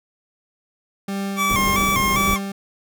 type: tone with tremolo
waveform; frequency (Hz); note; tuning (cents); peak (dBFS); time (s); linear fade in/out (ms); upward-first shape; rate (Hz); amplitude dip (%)
40% pulse; 197.1; G3; +10; -22; 1.08-2.52; 5; sine; 1.9; 35
type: tone with vibrato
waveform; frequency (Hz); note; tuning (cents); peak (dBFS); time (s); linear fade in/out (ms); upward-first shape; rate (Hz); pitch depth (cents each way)
25% pulse; 1108.7; C#6; 0; -14; 1.36-2.39; 50; square; 2.5; 64
type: band-stop noise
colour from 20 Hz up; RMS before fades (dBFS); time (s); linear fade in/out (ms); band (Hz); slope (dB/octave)
pink; -26; 1.49-2.35; 10; 430 to 13000; 12
effects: none